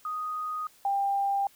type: tone pair in turn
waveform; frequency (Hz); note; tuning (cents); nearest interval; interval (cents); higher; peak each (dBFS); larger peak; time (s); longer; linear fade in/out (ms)
sine; 1244.5 / 794.8; D#6 / G5; 0 / +24; minor sixth; 776; first; -30 / -24; second; 0.05-0.67 / 0.85-1.47; neither; 2
effects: white hiss -59 dBFS RMS until 1.55 s